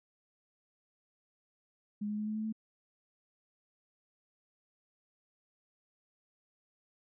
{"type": "tone with pitch steps", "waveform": "sine", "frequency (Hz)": [207.7, 210, 212.3, 214.7, 217, 219.4], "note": ["G#3", "G#3", "G#3", "A3", "A3", "A3"], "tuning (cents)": [0, 19, 38, -42, -24, -5], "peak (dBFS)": -33, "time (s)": [2.01, 2.526], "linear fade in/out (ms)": 10, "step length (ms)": 86, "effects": []}